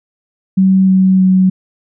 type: tone with pitch steps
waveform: sine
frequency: 190 / 188.47 / 186.95 Hz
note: F#3 / F#3 / F#3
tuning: +46 / +32 / +18 cents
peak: -6 dBFS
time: 0.57-1.5 s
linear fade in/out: 10 ms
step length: 310 ms
effects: none